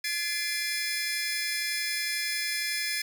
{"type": "tone cluster", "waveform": "sawtooth", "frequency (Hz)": [1713, 2069, 2389, 5170], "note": ["A6", "C7", "D7", "E8"], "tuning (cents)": [-47, -20, 29, -34], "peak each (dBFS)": -31, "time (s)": [0.04, 3.02], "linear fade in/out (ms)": 5, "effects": []}